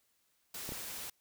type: noise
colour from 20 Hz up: white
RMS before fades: -43 dBFS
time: 0.54-1.1 s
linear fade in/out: 5 ms
type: clicks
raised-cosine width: 2 ms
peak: -29 dBFS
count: 2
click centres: 0.691 / 0.721 s
effects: white hiss -75 dBFS RMS until 1.2 s